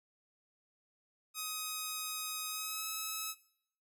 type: tone with pitch glide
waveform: 5% pulse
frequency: 1259 to 1290.7 Hz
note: D#6 to E6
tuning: +20 to -37 cents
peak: -26 dBFS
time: 1.34-3.35 s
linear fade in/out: 50 ms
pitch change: +43 cents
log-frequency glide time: 2.49-2.85 s
effects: noise-tail reverb RT60 0.7 s tail -20 dB re dry